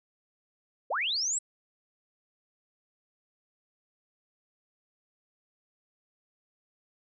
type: linear sweep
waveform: sine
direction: up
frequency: 400 to 7990 Hz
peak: -27 dBFS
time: 0.9-1.39 s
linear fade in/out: 10 ms
effects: none